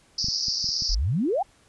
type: band-pass noise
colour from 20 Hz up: pink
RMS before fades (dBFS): -27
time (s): 0.18-0.95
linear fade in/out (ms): 5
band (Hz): 4700 to 5500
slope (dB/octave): 96
type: clicks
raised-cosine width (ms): 5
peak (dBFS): -22 / -23 / -27 / -27 / -32 / -26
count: 6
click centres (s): 0.244 / 0.285 / 0.484 / 0.643 / 0.69 / 0.822
type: exponential sweep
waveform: sine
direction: up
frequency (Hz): 32.7 to 850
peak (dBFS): -21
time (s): 0.89-1.43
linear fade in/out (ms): 10
effects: pink hiss -59 dBFS RMS until 1.68 s + resampled to 24000 Hz